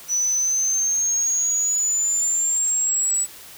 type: exponential sweep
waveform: sine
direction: up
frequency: 5920 to 7902 Hz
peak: -17 dBFS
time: 0.08-3.27 s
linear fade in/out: 50 ms
effects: tanh soft clip ceiling -15 dBFS + white hiss -42 dBFS RMS until 3.57 s